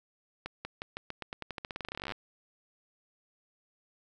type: accelerating click train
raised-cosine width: 0.3 ms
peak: -21 dBFS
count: 29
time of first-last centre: 0.46-2.121 s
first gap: 190 ms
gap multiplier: 0.89
effects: none